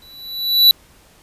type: tone with exponential growth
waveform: square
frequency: 3950 Hz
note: B7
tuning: in tune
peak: -5 dBFS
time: 0.02-0.71 s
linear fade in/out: 1 ms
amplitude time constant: 150 ms
effects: pink hiss -50 dBFS RMS until 1.22 s + resampled to 32000 Hz